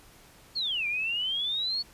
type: exponential two-way sweep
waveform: sine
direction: down then up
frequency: 4460 to 2349 to 4460 Hz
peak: -27 dBFS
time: 0.55-1.83 s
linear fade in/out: 20 ms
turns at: 0.87 s
effects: pink hiss -55 dBFS RMS until 1.93 s + resampled to 32000 Hz